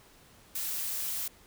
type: noise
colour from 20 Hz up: blue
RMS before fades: -34 dBFS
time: 0.55-1.28 s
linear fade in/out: 5 ms
effects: pink hiss -58 dBFS RMS until 1.46 s